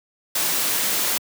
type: noise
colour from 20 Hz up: white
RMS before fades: -22 dBFS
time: 0.35-1.18 s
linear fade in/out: 5 ms
effects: high-pass 150 Hz 12 dB/octave